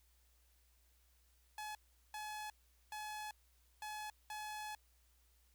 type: tone bursts at uneven times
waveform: sawtooth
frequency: 850 Hz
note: G#5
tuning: 40 cents sharp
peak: -40 dBFS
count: 5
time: 1.58-1.75 / 2.14-2.5 / 2.92-3.31 / 3.82-4.1 / 4.3-4.75 s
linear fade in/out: 2 ms
effects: added 60 Hz sine -70 dBFS peak until 5.54 s + white hiss -75 dBFS RMS until 5.54 s